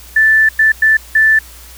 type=tone bursts at uneven times; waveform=sine; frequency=1760 Hz; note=A6; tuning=in tune; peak=-6 dBFS; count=4; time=0.16-0.49 / 0.59-0.72 / 0.82-0.97 / 1.15-1.39 s; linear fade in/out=5 ms; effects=added 60 Hz sine -37 dBFS peak until 1.77 s + white hiss -38 dBFS RMS until 1.77 s